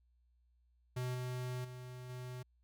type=tone with level steps; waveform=square; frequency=125.7 Hz; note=B2; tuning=31 cents sharp; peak=-37 / -39 / -47 / -44 dBFS; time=0.96-2.43 s; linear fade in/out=10 ms; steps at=1.14 / 1.64 / 2.09 s; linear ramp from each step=10 ms; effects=added 60 Hz sine -69 dBFS peak until 2.63 s